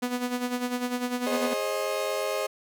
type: tone with tremolo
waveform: sawtooth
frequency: 246.9 Hz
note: B3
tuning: in tune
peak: -21 dBFS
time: 0.02-1.54 s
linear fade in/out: 10 ms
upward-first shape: sine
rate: 10 Hz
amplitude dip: 65%
type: chord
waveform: 35% pulse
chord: Ab major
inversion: none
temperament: equal with one note detuned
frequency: 415.3 / 533.6 / 622.3 Hz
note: Ab4 / C5 / Eb5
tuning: 0 / +34 / 0 cents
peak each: -31 / -29 / -29 dBFS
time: 1.26-2.47 s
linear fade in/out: 10 ms
effects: none